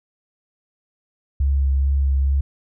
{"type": "tone with vibrato", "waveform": "sine", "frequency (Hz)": 68.5, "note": "C#2", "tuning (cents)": -20, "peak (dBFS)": -15, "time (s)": [1.4, 2.41], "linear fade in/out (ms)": 5, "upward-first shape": "sine", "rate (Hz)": 2.3, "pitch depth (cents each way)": 18, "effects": []}